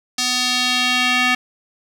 square tone with band-pass filter sweep, 250.2 Hz, B3, 23 cents sharp, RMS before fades -18 dBFS, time 0.18-1.35 s, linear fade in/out 5 ms, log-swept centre 5200 to 2300 Hz, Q 1.7, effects 7-bit

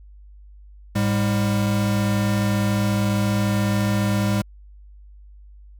square tone pair together, 106.4 / 200.9 Hz, G#2 / G3, +42 / +43 cents, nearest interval major seventh, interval 1101 cents, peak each -22 / -22 dBFS, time 0.95-4.42 s, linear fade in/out 10 ms, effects added 50 Hz sine -42 dBFS peak until 5.79 s

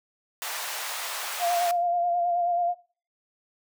pink high-pass noise, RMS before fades -33 dBFS, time 0.42-1.71 s, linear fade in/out 0 ms, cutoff 700 Hz, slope 24 dB/octave
sine tone with vibrato, 698.5 Hz, F5, in tune, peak -22 dBFS, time 1.39-2.75 s, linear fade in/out 50 ms, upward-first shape sine, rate 9.3 Hz, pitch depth 31 cents each way
effects noise-tail reverb RT60 0.4 s tail -20 dB re dry

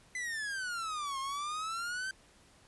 45% pulse exponential two-way sweep, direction down then up, 2034 to 1064 to 1566 Hz, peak -35 dBFS, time 0.15-2.11 s, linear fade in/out 2 ms, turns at 1.19 s, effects pink hiss -62 dBFS RMS until 2.67 s + resampled to 24000 Hz

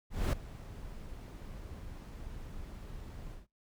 brown noise with ADSR envelope, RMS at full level -26 dBFS, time 0.1-3.47 s, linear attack 230 ms, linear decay 4 ms, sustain -19 dB, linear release 150 ms, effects noise-tail reverb RT60 0.2 s tail -25 dB re dry

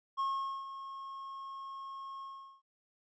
triangle tone with ADSR envelope, 1085 Hz, C#6, 37 cents flat, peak -28 dBFS, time 0.17-2.62 s, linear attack 27 ms, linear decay 450 ms, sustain -12 dB, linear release 400 ms, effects resampled to 16000 Hz

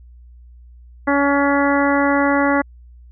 harmonic tone, 282.1 Hz, C#4, 30 cents sharp, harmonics 1 / 2 / 3 / 4 / 5 / 6 / 7, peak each -17 / -20 / -22 / -23 / -24 / -25 / -25 dBFS, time 1.07-2.62 s, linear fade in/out 10 ms, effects added 60 Hz sine -40 dBFS peak until 3.11 s

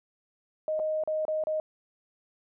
sine tone with dropouts, 622.3 Hz, D#5, in tune, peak -26 dBFS, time 0.68-1.6 s, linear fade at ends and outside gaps 1 ms, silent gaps 0.793-0.798 / 1.037-1.075 / 1.252-1.281 / 1.438-1.47 s, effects none

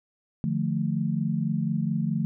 sine chord, D minor, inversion none, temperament equal with one note detuned, 150.26 / 174.61 / 220 Hz, D3 / F3 / A3, +40 / 0 / 0 cents, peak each -28 dBFS, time 0.44-2.25 s, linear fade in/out 0 ms, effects none

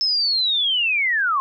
sine linear sweep, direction down, 5274 to 1046.5 Hz, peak -17 dBFS, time 0.01-1.4 s, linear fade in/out 0 ms, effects none

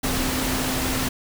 sine tone in noise, 259.3 Hz, C4, 15 cents flat, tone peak -28 dBFS, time 0.03-1.09 s, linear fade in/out 10 ms, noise pink, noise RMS -25 dBFS, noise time 0.03-1.09 s, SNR -6 dB, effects none

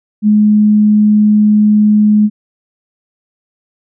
sine tone, 210.8 Hz, G#3, 26 cents sharp, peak -5 dBFS, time 0.22-2.3 s, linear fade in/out 50 ms, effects none

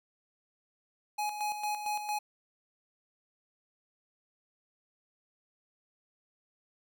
square tone with tremolo, 839 Hz, G#5, 17 cents sharp, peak -31 dBFS, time 1.18-2.19 s, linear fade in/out 10 ms, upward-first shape square, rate 4.4 Hz, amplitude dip 55%, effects none

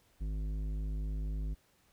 sine tone with tanh clipping, 51.91 Hz, G#1, in tune, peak -35 dBFS, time 0.2-1.55 s, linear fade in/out 20 ms, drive 12 dB, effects pink hiss -69 dBFS RMS until 1.92 s

